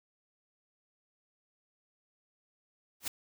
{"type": "noise with exponential growth", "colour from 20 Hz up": "white", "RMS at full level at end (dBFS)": -28, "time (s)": [3, 3.08], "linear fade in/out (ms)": 5, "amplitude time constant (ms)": 16, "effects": []}